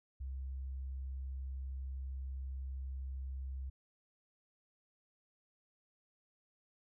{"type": "tone", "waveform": "sine", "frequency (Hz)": 66.2, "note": "C2", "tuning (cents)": 21, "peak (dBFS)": -39, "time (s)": [0.2, 3.7], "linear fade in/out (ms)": 10, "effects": []}